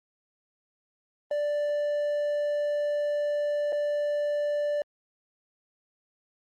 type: tone with dropouts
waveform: triangle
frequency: 587.3 Hz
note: D5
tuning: in tune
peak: -23 dBFS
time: 1.31-4.82 s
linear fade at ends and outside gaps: 2 ms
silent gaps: 3.723-3.727 s
effects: Opus 24 kbps